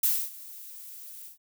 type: noise with ADSR envelope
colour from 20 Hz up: violet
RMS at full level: -23 dBFS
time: 0.03-1.38 s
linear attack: 6 ms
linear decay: 260 ms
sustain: -21 dB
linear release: 120 ms
effects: none